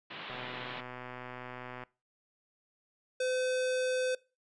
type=band-pass noise; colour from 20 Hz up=white; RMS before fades=-44 dBFS; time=0.1-0.81 s; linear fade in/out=10 ms; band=120 to 3600 Hz; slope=48 dB/octave
type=click train; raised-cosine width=0.5 ms; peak=-28 dBFS; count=193; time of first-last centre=0.3-1.836 s; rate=125 Hz
type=tone; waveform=square; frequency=510 Hz; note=C5; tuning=44 cents flat; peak=-30 dBFS; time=3.2-4.15 s; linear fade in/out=5 ms
effects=noise-tail reverb RT60 0.3 s tail -22 dB re dry + resampled to 22050 Hz